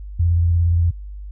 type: tone with vibrato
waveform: sine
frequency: 85.3 Hz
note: F2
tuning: 40 cents flat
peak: -13 dBFS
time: 0.19-0.91 s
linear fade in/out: 10 ms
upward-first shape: sine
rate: 17 Hz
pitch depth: 37 cents each way
effects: added 50 Hz sine -30 dBFS peak until 1.31 s